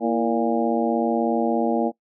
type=harmonic tone with a mistuned harmonic; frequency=116.54 Hz; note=A#2; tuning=in tune; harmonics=2 / 3 / 4 / 5 / 6 / 7; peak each=-23 / -25 / -26 / -27 / -28 / -28 dBFS; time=0-1.92 s; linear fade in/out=50 ms; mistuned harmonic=3; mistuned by=-79 cents; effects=noise-tail reverb RT60 0.1 s tail -21 dB re dry